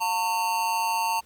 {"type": "tone with amplitude modulation", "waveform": "square", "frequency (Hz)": 907, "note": "A#5", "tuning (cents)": -48, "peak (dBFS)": -21, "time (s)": [0, 1.21], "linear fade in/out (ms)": 20, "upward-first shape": "sine", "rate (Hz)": 198, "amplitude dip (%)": 65, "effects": ["pink hiss -59 dBFS RMS until 1.25 s"]}